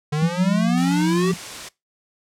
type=exponential sweep; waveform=square; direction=up; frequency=146.83 to 392 Hz; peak=-20 dBFS; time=0.12-1.32 s; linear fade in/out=10 ms
type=tone with pitch glide; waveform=sine; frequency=174.61 to 176.03 Hz; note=F3 to F3; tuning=0 to +14 cents; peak=-18 dBFS; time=0.22-1.34 s; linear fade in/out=5 ms; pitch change=+14 cents; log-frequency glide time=0.33-0.52 s
type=noise; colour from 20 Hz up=white; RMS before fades=-33 dBFS; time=0.77-1.69 s; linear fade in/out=10 ms
effects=noise-tail reverb RT60 0.2 s tail -21 dB re dry + low-pass 8000 Hz 12 dB/octave